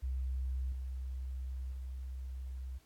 sine tone with level steps, 64.6 Hz, C2, 21 cents flat, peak -33 / -37 / -39 dBFS, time 0.02-2.79 s, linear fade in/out 20 ms, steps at 0.72 / 1.72 s, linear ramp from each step 2 ms, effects pink hiss -68 dBFS RMS until 2.85 s + AAC 64 kbps

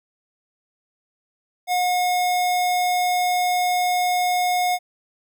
square tone, 722 Hz, F#5, 43 cents flat, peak -19 dBFS, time 1.67-4.79 s, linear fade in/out 50 ms, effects none

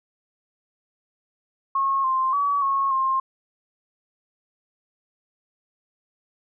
sine tone with pitch steps, 1088 / 1049 / 1138 / 1094 / 1061 Hz, C#6 / C6 / C#6 / C#6 / C6, -33 / +4 / +45 / -23 / +24 cents, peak -19 dBFS, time 1.75-3.2 s, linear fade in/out 5 ms, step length 290 ms, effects none

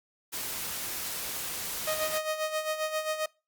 white noise, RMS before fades -35 dBFS, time 0.32-2.19 s, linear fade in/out 20 ms
sawtooth tone with tremolo, 623 Hz, D#5, 2 cents sharp, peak -23 dBFS, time 1.87-3.26 s, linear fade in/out 5 ms, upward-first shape sine, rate 7.5 Hz, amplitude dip 65%
effects noise-tail reverb RT60 0.3 s tail -25 dB re dry + Opus 48 kbps

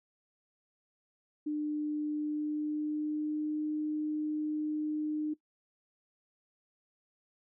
sine tone with pitch glide, 300 to 304.4 Hz, D4 to D#4, +37 to -38 cents, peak -30 dBFS, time 1.46-5.34 s, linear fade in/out 10 ms, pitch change +25 cents, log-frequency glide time 2.17-3.65 s, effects noise-tail reverb RT60 0.1 s tail -18 dB re dry

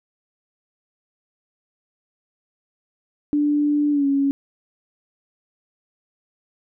sine tone with pitch glide, 293.7 to 277.7 Hz, D4 to C#4, 0 to +3 cents, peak -16 dBFS, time 3.33-4.31 s, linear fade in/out 0 ms, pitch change -97 cents, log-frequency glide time 3.91-4.06 s, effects none

